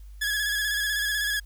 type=tone with vibrato; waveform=sawtooth; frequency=1681 Hz; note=G#6; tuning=20 cents sharp; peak=-21 dBFS; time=0.21-1.4 s; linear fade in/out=10 ms; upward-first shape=square; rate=16 Hz; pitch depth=33 cents each way; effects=added 50 Hz sine -41 dBFS peak until 1.45 s + white hiss -64 dBFS RMS until 1.45 s